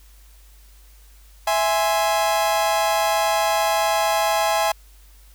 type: chord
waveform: 40% pulse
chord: E augmented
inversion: none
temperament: equal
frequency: 659.3 / 830.6 / 1046.5 Hz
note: E5 / G#5 / B#5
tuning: 0 / 0 / 0 cents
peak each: -21 / -20 / -25 dBFS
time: 1.47-4.72 s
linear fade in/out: 5 ms
effects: added 50 Hz sine -46 dBFS peak until 5.34 s + white hiss -55 dBFS RMS until 5.34 s